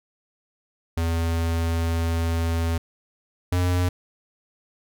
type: tone pair in turn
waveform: square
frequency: 83 / 89.54 Hz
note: E2 / F2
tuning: +12 / +44 cents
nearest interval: minor second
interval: 132 cents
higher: second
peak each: -22 / -20 dBFS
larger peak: second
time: 0.97-2.78 / 3.52-3.89 s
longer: first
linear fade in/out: 5 ms
effects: none